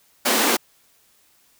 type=high-pass noise; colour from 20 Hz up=pink; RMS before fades=-19 dBFS; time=0.25-0.57 s; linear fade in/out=10 ms; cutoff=210 Hz; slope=96 dB/octave; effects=white hiss -59 dBFS RMS until 1.59 s